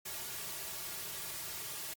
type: noise with comb filter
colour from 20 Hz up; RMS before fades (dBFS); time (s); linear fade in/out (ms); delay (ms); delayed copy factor
white; -42; 0.05-1.94; 10; 3.9; -0.75
effects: Opus 48 kbps